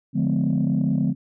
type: chord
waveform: sine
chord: D diminished seventh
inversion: none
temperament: just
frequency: 146.83 / 176.2 / 211.4 / 253.7 Hz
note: D3 / F3 / Ab3 / Cb4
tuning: 0 / +16 / +31 / +47 cents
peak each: -23 dBFS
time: 0.13-1.15 s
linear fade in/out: 50 ms
effects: tanh soft clip ceiling -13 dBFS